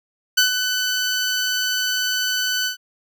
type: tone with ADSR envelope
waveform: 15% pulse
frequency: 1502 Hz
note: F#6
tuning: 26 cents sharp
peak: -5 dBFS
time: 0.37-2.77 s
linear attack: 10 ms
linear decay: 120 ms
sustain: -8 dB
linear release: 110 ms
effects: none